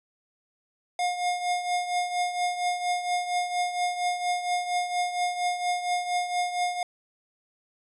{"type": "tone with tremolo", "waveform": "square", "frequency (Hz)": 714, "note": "F5", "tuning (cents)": 38, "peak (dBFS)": -23, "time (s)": [0.99, 6.83], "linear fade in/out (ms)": 2, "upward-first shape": "triangle", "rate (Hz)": 4.3, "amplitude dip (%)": 70, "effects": ["resampled to 24000 Hz"]}